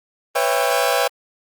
sawtooth chord, C# half-diminished seventh, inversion third, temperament just, 498.9 / 554.4 / 665.2 / 798.3 Hz, B4 / C#5 / E5 / G5, +17 / 0 / +16 / +31 cents, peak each -18 dBFS, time 0.35-1.08 s, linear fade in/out 10 ms, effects Opus 32 kbps

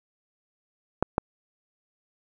clicks, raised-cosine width 1 ms, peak -7 dBFS, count 2, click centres 1.026 / 1.181 s, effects none

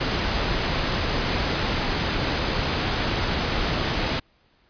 pink noise, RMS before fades -24 dBFS, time 0-4.2 s, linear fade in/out 10 ms, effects pink hiss -62 dBFS RMS until 4.69 s + resampled to 11025 Hz

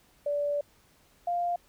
sine tone pair in turn, 580 / 699 Hz, D5 / F5, -22 / +1 cents, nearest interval minor third, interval 323 cents, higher second, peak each -26 dBFS, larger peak neither, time 0.26-0.61 / 1.27-1.56 s, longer first, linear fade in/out 5 ms, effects pink hiss -63 dBFS RMS until 1.68 s

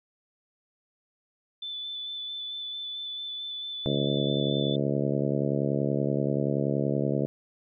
sine tone with vibrato, 3503 Hz, A7, 8 cents flat, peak -33 dBFS, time 1.62-4.76 s, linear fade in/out 5 ms, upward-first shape square, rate 4.5 Hz, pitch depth 12 cents each way
harmonic tone, 70.5 Hz, C#2, 30 cents sharp, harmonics 2 / 3 / 4 / 5 / 6 / 7 / 8 / 9, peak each -29 / -31 / -32 / -33 / -34 / -34 / -35 / -36 dBFS, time 3.86-7.26 s, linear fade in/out 0 ms
effects none

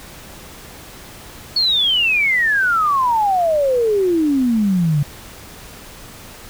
sine exponential sweep, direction down, 4435 to 140 Hz, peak -13 dBFS, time 1.56-5.03 s, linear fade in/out 5 ms, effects pink hiss -38 dBFS RMS until 6.49 s

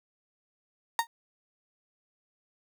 35% pulse tone with exponential decay, 926 Hz, A#5, 12 cents flat, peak -18 dBFS, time 0.99-1.07 s, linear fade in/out 1 ms, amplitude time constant 17 ms, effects none

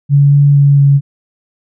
sine tone with pitch steps, 141.9 / 142.9 / 141.6 / 140.4 Hz, C#3 / D3 / C#3 / C#3, +41 / -47 / +37 / +22 cents, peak -4 dBFS, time 0.09-1.01 s, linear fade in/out 50 ms, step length 230 ms, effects none

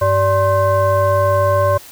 sine tone with frequency modulation, 578 Hz, D5, 28 cents flat, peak -11 dBFS, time 0.01-1.78 s, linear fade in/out 10 ms, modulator 480 Hz, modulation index 1.1, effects white hiss -39 dBFS RMS until 1.91 s

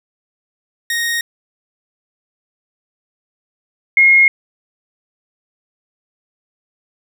sawtooth / sine tone pair in turn, 1864.7 / 2150 Hz, A#6 / C7, 0 / +47 cents, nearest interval major second, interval 247 cents, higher second, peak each -13 / -6 dBFS, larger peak second, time 0.9-1.21 / 3.97-4.28 s, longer neither, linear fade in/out 2 ms, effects none

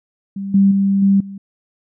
sine tone with level steps, 196.7 Hz, G3, 6 cents sharp, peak -22 / -8 / -12 / -9 / -28 dBFS, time 0.36-1.38 s, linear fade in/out 5 ms, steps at 0.54 / 0.71 / 1.02 / 1.2 s, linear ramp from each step 5 ms, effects none

